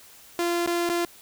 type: tone with dropouts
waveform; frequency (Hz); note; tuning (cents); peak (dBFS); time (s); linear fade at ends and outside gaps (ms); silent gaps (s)
sawtooth; 344.8; F4; -22; -19; 0.39-1.05; 1; 0.662-0.674 / 0.891-0.898
effects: white hiss -50 dBFS RMS until 1.21 s